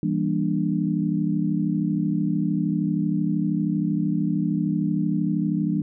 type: chord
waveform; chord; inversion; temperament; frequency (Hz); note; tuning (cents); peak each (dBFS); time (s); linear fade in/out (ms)
sine; E half-diminished seventh; none; just; 164.81 / 197.78 / 237.3 / 296.7; E3 / G3 / Bb3 / D4; 0 / +16 / +31 / +18; -25 / -25 / -29 / -26; 0.03-5.82; 2
effects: none